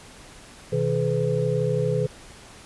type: tone cluster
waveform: sine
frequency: 127.1 / 159.4 / 425.1 / 503 Hz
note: C3 / D#3 / G#4 / B4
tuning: -50 / +42 / +40 / +32 cents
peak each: -26 dBFS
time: 0.72-2.07 s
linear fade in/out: 10 ms
effects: pink hiss -46 dBFS RMS until 2.65 s + resampled to 24000 Hz